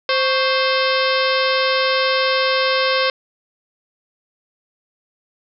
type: harmonic tone with a mistuned harmonic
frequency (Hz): 523.3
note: C5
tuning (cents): 0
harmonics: 1 / 2 / 3 / 4 / 5 / 6 / 7 / 8 / 9 / 10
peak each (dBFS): -19 / -22 / -24 / -25 / -26 / -27 / -27 / -28 / -29 / -29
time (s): 0.09-3.1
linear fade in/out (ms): 2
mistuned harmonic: 2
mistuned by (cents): +100
effects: none